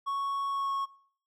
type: tone with pitch glide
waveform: triangle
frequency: 1108.7 to 1099.1 Hz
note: C#6 to C#6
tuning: 0 to -15 cents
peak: -27 dBFS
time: 0.06-0.86 s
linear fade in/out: 20 ms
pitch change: -15 cents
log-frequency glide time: 0.49-0.72 s
effects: noise-tail reverb RT60 0.6 s tail -22 dB re dry